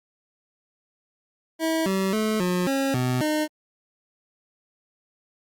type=tone with pitch steps; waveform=25% pulse; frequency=323.1 / 191.8 / 216.7 / 179.8 / 271.8 / 126.2 / 305.9 Hz; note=E4 / G3 / A3 / F#3 / C#4 / B2 / D#4; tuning=-35 / -37 / -26 / -49 / -34 / +38 / -29 cents; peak=-18 dBFS; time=1.59-3.48 s; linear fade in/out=50 ms; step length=270 ms; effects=Opus 48 kbps

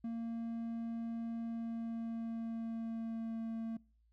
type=tone with pitch glide; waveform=triangle; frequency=229.9 to 226 Hz; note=A#3 to A3; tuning=-24 to +47 cents; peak=-35 dBFS; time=0.04-3.77 s; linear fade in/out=5 ms; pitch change=-29 cents; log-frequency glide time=1.41-3.43 s; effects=noise-tail reverb RT60 0.4 s tail -24 dB re dry + added 56 Hz sine -68 dBFS peak until 4.12 s

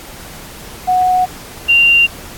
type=tone pair in turn; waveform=sine; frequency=735 / 2775 Hz; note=F#5 / F7; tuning=-12 / -12 cents; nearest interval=octave + major seventh; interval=2300 cents; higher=second; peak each=-9 / -6 dBFS; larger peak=second; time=0.87-1.26 / 1.68-2.07 s; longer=neither; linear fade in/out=20 ms; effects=pink hiss -33 dBFS RMS until 2.37 s + AAC 64 kbps

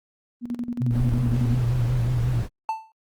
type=tone with tremolo; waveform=sine; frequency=240.2 Hz; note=B3; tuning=48 cents flat; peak=-24 dBFS; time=0.41-1.6 s; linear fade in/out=50 ms; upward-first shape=square; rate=11 Hz; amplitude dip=75%
type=tone with vibrato; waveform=sine; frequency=121.9 Hz; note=B2; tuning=22 cents flat; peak=-20 dBFS; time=0.8-2.43 s; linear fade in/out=20 ms; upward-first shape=sine; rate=5.5 Hz; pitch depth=73 cents each way
type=noise; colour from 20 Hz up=brown; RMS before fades=-29 dBFS; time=0.9-2.49 s; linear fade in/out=50 ms
type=tone with exponential decay; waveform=triangle; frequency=885 Hz; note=A5; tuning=10 cents sharp; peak=-18 dBFS; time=2.69-2.92 s; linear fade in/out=1 ms; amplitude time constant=50 ms
effects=Opus 32 kbps

